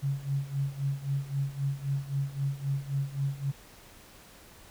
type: tone with tremolo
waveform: sine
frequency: 138.59 Hz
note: C#3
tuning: in tune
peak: -25 dBFS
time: 0.02-3.52 s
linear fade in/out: 20 ms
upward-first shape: sine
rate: 3.8 Hz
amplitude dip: 85%
effects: pink hiss -53 dBFS RMS until 4.7 s